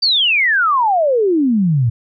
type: exponential sweep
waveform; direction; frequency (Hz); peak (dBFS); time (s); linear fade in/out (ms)
sine; down; 4733 to 110; -11; 0.02-1.9; 10
effects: none